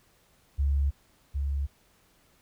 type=tone pair in turn; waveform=sine; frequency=70 / 70 Hz; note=C#2 / C#2; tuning=+18 / +18 cents; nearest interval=unison; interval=0 cents; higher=neither; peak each=-22 / -26 dBFS; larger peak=first; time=0.58-0.91 / 1.34-1.67 s; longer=neither; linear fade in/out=20 ms; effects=pink hiss -64 dBFS RMS until 2.41 s